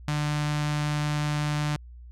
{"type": "tone with notch filter", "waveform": "sawtooth", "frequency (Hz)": 149.1, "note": "D3", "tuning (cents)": 27, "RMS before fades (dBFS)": -27, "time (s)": [0.08, 1.76], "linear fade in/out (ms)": 0, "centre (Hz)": 420, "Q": 0.84, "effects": ["added 60 Hz sine -42 dBFS peak until 2.11 s", "low-pass 8000 Hz 12 dB/octave"]}